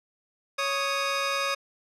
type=tone pair together; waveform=15% pulse; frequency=554.4 / 1244.5 Hz; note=C#5 / D#6; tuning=0 / 0 cents; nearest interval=octave + major second; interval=1400 cents; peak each=-22 dBFS; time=0.58-1.55 s; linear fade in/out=10 ms; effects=low-pass 8000 Hz 12 dB/octave